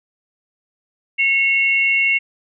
sine tone pair together, 2185 / 2753 Hz, C#7 / F7, -26 / -25 cents, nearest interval major third, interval 401 cents, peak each -15 / -18 dBFS, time 1.18-2.19 s, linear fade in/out 20 ms, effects none

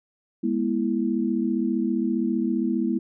sine chord, E major, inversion first, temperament equal with one note detuned, 207.7 / 242.8 / 329.6 Hz, G#3 / B3 / E4, 0 / -29 / 0 cents, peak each -26 / -25 / -26 dBFS, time 0.43-2.99 s, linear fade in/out 10 ms, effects none

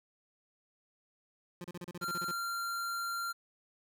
25% pulse tone bursts, 175.6 Hz, F3, 10 cents sharp, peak -37 dBFS, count 11, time 1.61-2.313 s, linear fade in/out 2 ms, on 33 ms, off 34 ms
square tone, 1381 Hz, F6, 20 cents flat, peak -35 dBFS, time 2.01-3.33 s, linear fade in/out 20 ms
effects none

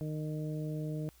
harmonic tone, 153.6 Hz, D#3, 22 cents flat, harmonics 1 / 2 / 3 / 4, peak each -35 / -41 / -45 / -47 dBFS, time 0.01-1.09 s, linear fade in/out 0 ms, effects added 60 Hz sine -62 dBFS peak until 1.2 s + white hiss -64 dBFS RMS until 1.2 s

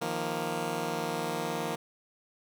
10% pulse chord, Eb suspended second, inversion none, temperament just, 155.56 / 175.01 / 233.3 Hz, Eb3 / F3 / Bb3, 0 / +4 / +2 cents, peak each -28 dBFS, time 0.01-1.76 s, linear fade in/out 10 ms, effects none

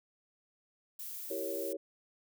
violet noise, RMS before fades -43 dBFS, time 0.99-1.73 s, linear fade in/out 5 ms
sine chord, E diminished seventh, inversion none, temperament equal, 329.6 / 392 / 466.2 / 554.4 Hz, E4 / G4 / Bb4 / Db5, 0 / 0 / 0 / 0 cents, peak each -42 / -40 / -42 / -39 dBFS, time 1.3-1.77 s, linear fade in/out 10 ms
effects none

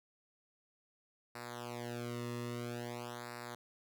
sawtooth tone with flanger, 120 Hz, B2, 49 cents flat, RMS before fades -43 dBFS, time 1.35-3.55 s, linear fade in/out 5 ms, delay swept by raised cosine 0.31 to 1.31 ms, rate 0.5 Hz, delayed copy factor -1, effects none

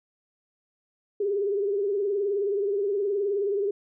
sine tone with vibrato, 402.3 Hz, G4, 45 cents sharp, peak -23 dBFS, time 1.2-3.71 s, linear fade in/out 5 ms, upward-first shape triangle, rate 19 Hz, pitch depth 92 cents each way, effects none

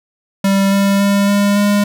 square tone with pitch steps, 196 / 198.05 / 200.1 / 202.2 / 204.3 Hz, G3 / G3 / G3 / G#3 / G#3, 0 / +18 / +36 / -46 / -28 cents, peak -11 dBFS, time 0.44-1.84 s, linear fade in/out 5 ms, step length 280 ms, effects none

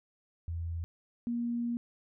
sine tone pair in turn, 83.8 / 237 Hz, E2 / A#3, +29 / +29 cents, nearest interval octave + tritone, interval 1800 cents, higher second, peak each -33 / -30 dBFS, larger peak second, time 0.48-0.84 / 1.27-1.77 s, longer second, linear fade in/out 0 ms, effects none

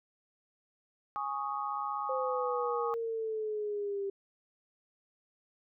sine chord, Ab suspended fourth, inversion none, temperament equal, 830.6 / 1108.7 / 1244.5 Hz, Ab5 / Db6 / Eb6, 0 / 0 / 0 cents, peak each -37 dBFS, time 1.16-2.94 s, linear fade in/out 0 ms
sine exponential sweep, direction down, 523.3 to 392.7 Hz, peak -32 dBFS, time 2.09-4.1 s, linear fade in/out 5 ms
effects none

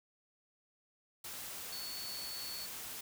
sine tone in noise, 4435 Hz, C#8, in tune, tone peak -43 dBFS, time 1.72-2.66 s, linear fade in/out 5 ms, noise white, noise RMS -45 dBFS, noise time 1.24-3.01 s, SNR -1 dB, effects none

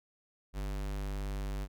square tone, 49.49 Hz, G1, 17 cents sharp, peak -35 dBFS, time 0.53-1.68 s, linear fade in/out 50 ms, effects none

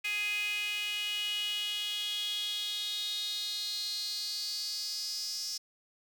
sawtooth tone with high-pass filter sweep, 416.1 Hz, G#4, 3 cents sharp, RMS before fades -35 dBFS, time 0.04-5.58 s, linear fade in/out 10 ms, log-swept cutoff 2400 to 5300 Hz, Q 8.2, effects none

